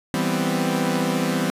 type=chord; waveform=sawtooth; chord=C major seventh; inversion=first; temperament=equal; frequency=164.81 / 196 / 246.9 / 261.6 Hz; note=E3 / G3 / B3 / C4; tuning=0 / 0 / 0 / 0 cents; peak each=-22 dBFS; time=0.14-1.5 s; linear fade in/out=0 ms; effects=resampled to 32000 Hz